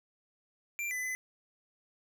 square tone with pitch steps, 2363 / 2005 / 2020 Hz, D7 / B6 / B6, +10 / +26 / +39 cents, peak -34 dBFS, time 0.79-1.15 s, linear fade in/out 0 ms, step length 120 ms, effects none

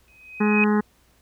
sine tone with exponential growth, 2517 Hz, D#7, 19 cents sharp, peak -16 dBFS, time 0.08-0.64 s, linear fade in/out 1 ms, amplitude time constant 120 ms
harmonic tone, 210 Hz, G#3, 19 cents sharp, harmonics 1 / 2 / 4 / 5 / 6 / 7 / 8 / 9, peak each -18 / -24 / -30 / -32 / -34 / -35 / -36 / -37 dBFS, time 0.4-0.81 s, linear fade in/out 10 ms
effects added 60 Hz sine -61 dBFS peak until 1.21 s + pink hiss -61 dBFS RMS until 1.21 s

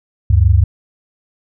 sine tone pair together, 73.42 / 97.55 Hz, D2 / G2, 0 / -8 cents, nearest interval perfect fourth, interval 492 cents, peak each -10 dBFS, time 0.3-0.64 s, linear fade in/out 5 ms, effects none

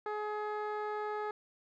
15% pulse tone with low-pass filter, 422 Hz, G#4, 28 cents sharp, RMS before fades -37 dBFS, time 0.06-1.31 s, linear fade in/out 2 ms, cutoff 1500 Hz, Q 0.64, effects none

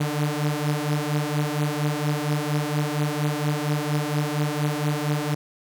sawtooth beating tone pair, 146.83 / 151.13 Hz, D3 / D3, 0 / +50 cents, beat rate 4.3 Hz, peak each -21 / -22 dBFS, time 0-5.35 s, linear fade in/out 10 ms, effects none

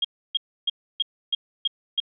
sine tone bursts, 3248 Hz, G#7, 39 cents flat, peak -19 dBFS, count 7, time 0.02-2.002 s, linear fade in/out 5 ms, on 26 ms, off 300 ms, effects none

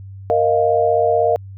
sine chord, Bb suspended fourth, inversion none, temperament equal, 466.2 / 622.3 / 698.5 Hz, Bb4 / Eb5 / F5, 0 / 0 / 0 cents, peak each -17 dBFS, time 0.3-1.36 s, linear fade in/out 0 ms, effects added 97 Hz sine -32 dBFS peak until 1.57 s

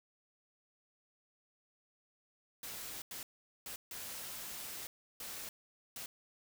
white noise bursts at uneven times, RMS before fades -45 dBFS, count 6, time 2.63-3.02 / 3.11-3.23 / 3.66-3.76 / 3.91-4.87 / 5.2-5.49 / 5.96-6.06 s, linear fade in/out 2 ms, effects none

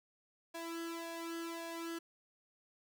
sawtooth tone with flanger, 333.4 Hz, E4, 20 cents sharp, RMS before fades -43 dBFS, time 0.54-1.99 s, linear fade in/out 10 ms, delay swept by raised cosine 1.8 to 2.37 ms, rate 1.8 Hz, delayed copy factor +0.8, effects none

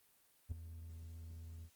triangle tone with ADSR envelope, 82.2 Hz, E2, 4 cents flat, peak -33 dBFS, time 0.49-1.7 s, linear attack 27 ms, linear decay 9 ms, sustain -13 dB, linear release 65 ms, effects white hiss -71 dBFS RMS until 1.75 s + Opus 32 kbps

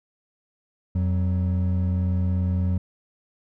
triangle tone pair together, 87.64 / 185.7 Hz, F2 / F#3, +7 / +7 cents, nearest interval octave + minor second, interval 1300 cents, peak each -19 / -25 dBFS, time 0.95-2.78 s, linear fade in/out 5 ms, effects none

